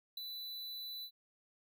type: tone with ADSR envelope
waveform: square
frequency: 3983 Hz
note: B7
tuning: 14 cents sharp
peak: -38 dBFS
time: 0.17-1.11 s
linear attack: 5 ms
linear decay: 8 ms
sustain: -5 dB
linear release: 73 ms
effects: none